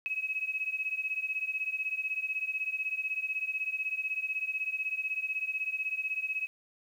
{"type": "beating tone pair", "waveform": "sine", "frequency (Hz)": [2552, 2568], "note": ["D#7", "E7"], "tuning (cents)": [43, -46], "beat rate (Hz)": 16, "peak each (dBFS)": [-33, -35], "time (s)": [0.06, 6.47], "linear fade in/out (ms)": 0, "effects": ["10-bit"]}